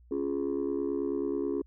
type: chord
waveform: sine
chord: Db major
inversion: none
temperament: just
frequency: 277.2 / 346.5 / 415.8 Hz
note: Db4 / F4 / Ab4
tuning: 0 / -14 / +2 cents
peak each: -31 dBFS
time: 0.11-1.62 s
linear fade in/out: 5 ms
effects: tanh soft clip ceiling -23 dBFS + added 60 Hz sine -54 dBFS peak until 1.66 s